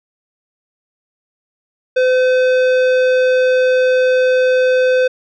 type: tone with tanh clipping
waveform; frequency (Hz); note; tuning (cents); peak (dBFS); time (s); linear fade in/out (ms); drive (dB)
triangle; 510; C5; -44; -12; 1.96-5.08; 10; 18
effects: none